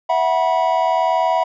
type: chord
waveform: triangle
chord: E suspended second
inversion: none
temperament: equal with one note detuned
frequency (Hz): 659.3 / 740 / 971.4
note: E5 / F#5 / B5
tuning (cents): 0 / 0 / -29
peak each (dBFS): -17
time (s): 0.09-1.44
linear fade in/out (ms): 10
effects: resampled to 16000 Hz